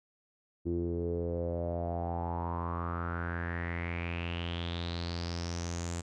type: tone with low-pass filter sweep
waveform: sawtooth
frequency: 85.6 Hz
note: F2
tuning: 34 cents flat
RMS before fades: -35 dBFS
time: 0.65-6.02 s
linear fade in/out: 20 ms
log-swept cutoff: 330 to 7600 Hz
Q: 6.5
effects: none